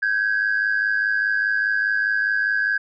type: tone pair together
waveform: sine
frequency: 1552 / 1656.9 Hz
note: G6 / G#6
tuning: -18 / -5 cents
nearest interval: minor second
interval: 113 cents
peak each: -20 dBFS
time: 0.02-2.78 s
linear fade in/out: 10 ms
effects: tanh soft clip ceiling -13 dBFS